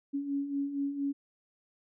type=beating tone pair; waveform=sine; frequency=277.2 / 281.5 Hz; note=C#4 / C#4; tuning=0 / +27 cents; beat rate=4.3 Hz; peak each=-38 / -31 dBFS; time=0.13-1.13 s; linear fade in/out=20 ms; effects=none